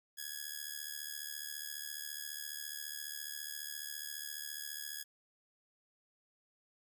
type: tone with amplitude modulation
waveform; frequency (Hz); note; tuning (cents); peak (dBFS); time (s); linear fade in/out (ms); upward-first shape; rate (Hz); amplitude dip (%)
5% pulse; 1674; G#6; +13; -27; 0.17-5.04; 20; sine; 74.6; 80
effects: none